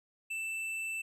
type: tone with hard clipping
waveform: triangle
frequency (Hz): 2656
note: E7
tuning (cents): +12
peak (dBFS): -36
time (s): 0.3-1.02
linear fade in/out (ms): 10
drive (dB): 11
effects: none